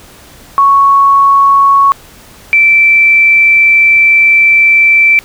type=tone pair in turn; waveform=sine; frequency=1108.7 / 2333 Hz; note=C#6 / D7; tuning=0 / -12 cents; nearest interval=octave + minor second; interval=1288 cents; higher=second; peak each=-3 dBFS; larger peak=neither; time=0.58-1.92 / 2.53-5.19 s; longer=second; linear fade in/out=0 ms; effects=pink hiss -37 dBFS RMS until 5.24 s